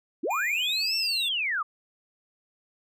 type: linear two-way sweep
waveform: sine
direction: up then down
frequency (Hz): 233.1 to 5500 to 1127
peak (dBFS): -25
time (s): 0.23-1.63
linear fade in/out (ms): 10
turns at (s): 0.96
type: tone with pitch glide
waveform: square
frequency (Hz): 2419 to 2747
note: D#7 to F7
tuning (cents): -49 to -29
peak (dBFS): -32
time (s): 0.3-1.29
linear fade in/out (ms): 10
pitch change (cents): +220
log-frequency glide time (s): 0.51-1.13
effects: none